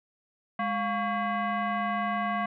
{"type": "tone with frequency modulation", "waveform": "sine", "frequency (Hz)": 207.7, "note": "G#3", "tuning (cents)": 0, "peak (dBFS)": -26, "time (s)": [0.59, 2.46], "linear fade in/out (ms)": 5, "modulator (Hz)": 911, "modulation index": 1.6, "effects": []}